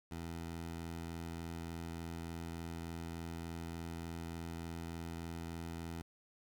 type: tone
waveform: 15% pulse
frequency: 83.4 Hz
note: E2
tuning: 21 cents sharp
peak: -36 dBFS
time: 0.11-6.02 s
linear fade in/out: 5 ms
effects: 11-bit